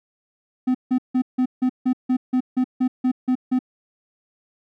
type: tone bursts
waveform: triangle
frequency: 254.5 Hz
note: C4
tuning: 48 cents flat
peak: -14 dBFS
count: 13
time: 0.67-3.591 s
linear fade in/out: 10 ms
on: 77 ms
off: 160 ms
effects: none